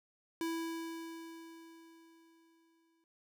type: tone with exponential decay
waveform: square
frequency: 329.6 Hz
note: E4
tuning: in tune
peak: -34 dBFS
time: 0.41-3.04 s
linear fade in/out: 1 ms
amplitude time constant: 570 ms
effects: noise-tail reverb RT60 0.2 s tail -25 dB re dry